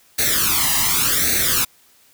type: noise with flanger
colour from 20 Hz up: white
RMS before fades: -18 dBFS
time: 0.18-1.65 s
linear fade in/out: 10 ms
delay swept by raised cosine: 0.48 to 1.03 ms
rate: 0.88 Hz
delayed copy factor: +0.85
effects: white hiss -54 dBFS RMS until 2.13 s